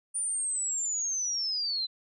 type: linear sweep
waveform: sine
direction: down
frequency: 9390 to 3996 Hz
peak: -28 dBFS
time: 0.14-1.87 s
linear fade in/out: 20 ms
effects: none